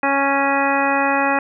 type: harmonic tone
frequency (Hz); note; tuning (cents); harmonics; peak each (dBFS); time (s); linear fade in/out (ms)
277.1; C#4; -1; 1 / 2 / 3 / 4 / 5 / 6 / 7 / 9; -23 / -23 / -20 / -24 / -25 / -25 / -25 / -25; 0.03-1.39; 2
effects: none